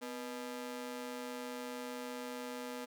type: ring-modulated tone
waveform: sawtooth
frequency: 369.2 Hz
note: F#4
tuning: 4 cents flat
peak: -34 dBFS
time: 0.01-2.86 s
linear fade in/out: 20 ms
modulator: 117 Hz
effects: none